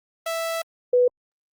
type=tone pair in turn; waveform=sawtooth / sine; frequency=659.3 / 493.9 Hz; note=E5 / B4; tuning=0 / 0 cents; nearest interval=perfect fourth; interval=500 cents; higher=first; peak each=-21 / -14 dBFS; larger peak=second; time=0.26-0.62 / 0.93-1.08 s; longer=first; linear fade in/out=5 ms; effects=Opus 32 kbps